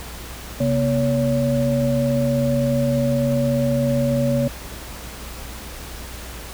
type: tone cluster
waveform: sine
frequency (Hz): 135.4 / 238.8 / 564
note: C#3 / A#3 / C#5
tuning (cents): -40 / +42 / +30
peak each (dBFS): -21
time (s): 0.6-4.48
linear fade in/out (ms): 5
effects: added 60 Hz sine -36 dBFS peak until 6.53 s + pink hiss -36 dBFS RMS until 6.53 s